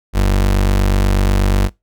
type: tone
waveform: 35% pulse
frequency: 48.24 Hz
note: G1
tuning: 27 cents flat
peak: -9 dBFS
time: 0.13-1.7 s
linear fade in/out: 50 ms
effects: noise-tail reverb RT60 0.2 s tail -23 dB re dry